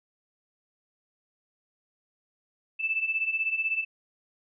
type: beating tone pair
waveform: sine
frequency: 2626 / 2642 Hz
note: E7 / E7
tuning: -7 / +3 cents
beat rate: 16 Hz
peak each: -31 / -27 dBFS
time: 2.79-3.85 s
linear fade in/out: 20 ms
effects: none